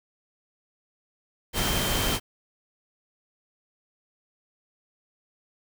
sine tone in noise, 3136 Hz, G7, in tune, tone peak -33 dBFS, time 1.53-2.2 s, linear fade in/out 50 ms, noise pink, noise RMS -26 dBFS, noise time 1.53-2.2 s, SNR -10 dB, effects none

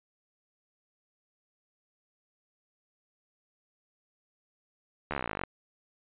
slowing click train, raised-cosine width 0.5 ms, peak -17 dBFS, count 20, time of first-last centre 5.11-5.437 s, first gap 13 ms, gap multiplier 1.03, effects resampled to 8000 Hz

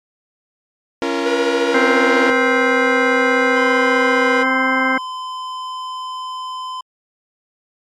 sawtooth chord, Bb minor, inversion first, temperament equal with one note detuned, 277.2 / 341.4 / 466.2 Hz, Db4 / F4 / Bb4, 0 / -39 / 0 cents, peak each -18 dBFS, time 1.02-2.3 s, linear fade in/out 0 ms
45% pulse tone with pitch glide, 480 to 488.1 Hz, B4 to B4, -49 to -20 cents, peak -17 dBFS, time 1.25-4.44 s, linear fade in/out 20 ms, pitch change +29 cents, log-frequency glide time 1.78-3.42 s
harmonic tone, 261.6 Hz, C4, in tune, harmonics 1 / 2 / 3 / 4 / 5 / 6 / 8, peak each -20 / -24 / -25 / -23 / -24 / -19 / -20 dBFS, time 1.74-4.98 s, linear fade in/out 5 ms
square tone, 1023 Hz, C6, 39 cents flat, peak -25 dBFS, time 3.56-6.81 s, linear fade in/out 5 ms
effects low-pass 5000 Hz 12 dB/octave + MP3 96 kbps

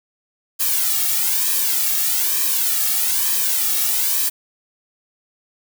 blue noise with flanger, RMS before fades -19 dBFS, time 0.59-4.3 s, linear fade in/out 20 ms, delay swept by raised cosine 1.4 to 2.01 ms, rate 1.1 Hz, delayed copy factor -0.9, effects none

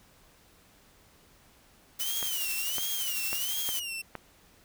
blue noise with tremolo, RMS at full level -32 dBFS, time 1.99-3.8 s, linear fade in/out 10 ms, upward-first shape sine, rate 12 Hz, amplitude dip 30%
sawtooth tone with vibrato, 2960 Hz, F#7, in tune, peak -31 dBFS, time 2-4.02 s, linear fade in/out 10 ms, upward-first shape sine, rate 1.4 Hz, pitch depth 170 cents each way
clicks, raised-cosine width 0.5 ms, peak -21 dBFS, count 5, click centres 2.228 / 2.783 / 3.33 / 3.69 / 4.153 s
effects pink hiss -60 dBFS RMS until 4.64 s

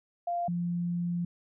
sine tone pair in turn, 695 / 173.75 Hz, F5 / F3, -9 / -9 cents, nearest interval 2 octaves, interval 2400 cents, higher first, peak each -28 dBFS, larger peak neither, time 0.27-0.48 / 0.48-1.25 s, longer second, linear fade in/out 5 ms, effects none

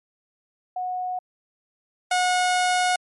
sine / sawtooth tone pair in turn, 732 / 726.9 Hz, F#5 / F#5, -19 / -31 cents, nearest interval unison, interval 12 cents, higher first, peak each -25 / -15 dBFS, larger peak second, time 0.76-1.19 / 2.11-2.96 s, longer second, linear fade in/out 5 ms, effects MP3 48 kbps

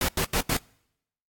pink noise bursts, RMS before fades -25 dBFS, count 4, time 0.01-0.569 s, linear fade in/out 2 ms, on 76 ms, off 85 ms, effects noise-tail reverb RT60 0.8 s tail -26 dB re dry + AAC 64 kbps

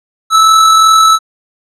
square tone with amplitude modulation, 1309 Hz, E6, 13 cents flat, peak -3 dBFS, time 0.3-1.19 s, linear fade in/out 50 ms, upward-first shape sine, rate 42.7 Hz, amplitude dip 30%, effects low-pass 9000 Hz 12 dB/octave

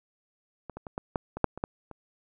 clicks, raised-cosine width 1 ms, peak -24 / -25 / -25 / -18 / -13 / -21 / -6 / -25 / -14 / -28 dBFS, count 10, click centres 0.697 / 0.77 / 0.868 / 0.979 / 1.158 / 1.37 / 1.443 / 1.576 / 1.639 / 1.913 s, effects none

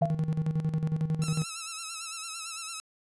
triangle tone with tremolo, 157.8 Hz, D#3, 25 cents sharp, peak -22 dBFS, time 0.01-1.44 s, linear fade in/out 10 ms, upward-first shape square, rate 11 Hz, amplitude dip 65%
sine tone with exponential decay, 680 Hz, F5, 46 cents flat, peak -20 dBFS, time 0.02-0.18 s, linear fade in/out 2 ms, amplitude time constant 34 ms
5% pulse tone with vibrato, 1318.5 Hz, E6, in tune, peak -24 dBFS, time 1.22-2.8 s, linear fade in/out 0 ms, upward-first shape sine, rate 8.9 Hz, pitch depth 61 cents each way
effects resampled to 24000 Hz

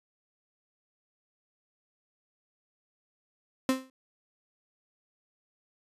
35% pulse tone with exponential decay, 261.6 Hz, C4, in tune, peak -18 dBFS, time 3.69-3.9 s, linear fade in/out 1 ms, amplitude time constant 44 ms, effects resampled to 32000 Hz

